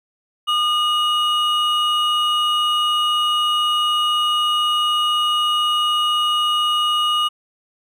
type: tone pair together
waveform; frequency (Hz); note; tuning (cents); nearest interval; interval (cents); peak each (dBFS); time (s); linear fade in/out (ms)
triangle; 1219 / 2899; D#6 / F#7; -36 / -36; octave + minor third; 1500; -17; 0.47-7.29; 20
effects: none